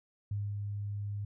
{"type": "tone with ADSR envelope", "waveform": "sine", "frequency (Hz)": 102.2, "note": "G#2", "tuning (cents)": -27, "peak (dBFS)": -31, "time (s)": [0.31, 1.25], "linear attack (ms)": 4, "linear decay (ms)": 230, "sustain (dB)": -3, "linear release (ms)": 5, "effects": []}